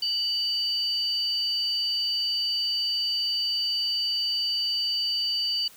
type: tone pair together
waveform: sine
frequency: 2960 / 4620 Hz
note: F#7 / D8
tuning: 0 / -29 cents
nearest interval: minor sixth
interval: 771 cents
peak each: -30 / -25 dBFS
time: 0.02-5.68 s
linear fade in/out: 5 ms
effects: white hiss -51 dBFS RMS until 5.76 s